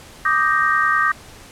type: chord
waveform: sine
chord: Eb major seventh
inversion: third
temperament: equal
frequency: 1174.7 / 1244.5 / 1568 / 1864.7 Hz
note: D6 / Eb6 / G6 / Bb6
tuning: 0 / 0 / 0 / 0 cents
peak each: -20 dBFS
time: 0.25-1.12 s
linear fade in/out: 5 ms
effects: pink hiss -42 dBFS RMS until 1.51 s + low-pass 11000 Hz 12 dB/octave